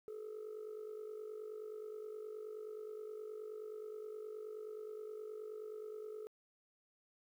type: tone with amplitude modulation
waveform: sine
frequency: 430 Hz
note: A4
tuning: 40 cents flat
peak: -39 dBFS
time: 0.08-6.27 s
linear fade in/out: 0 ms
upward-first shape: sine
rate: 49.5 Hz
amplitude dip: 75%
effects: tanh soft clip ceiling -41 dBFS + 12-bit